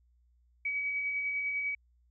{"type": "tone with tremolo", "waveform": "sine", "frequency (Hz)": 2273, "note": "C#7", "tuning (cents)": 43, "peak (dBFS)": -29, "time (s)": [0.65, 1.75], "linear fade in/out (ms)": 5, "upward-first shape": "sine", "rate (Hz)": 10, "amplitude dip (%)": 30, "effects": ["added 60 Hz sine -64 dBFS peak until 2.1 s"]}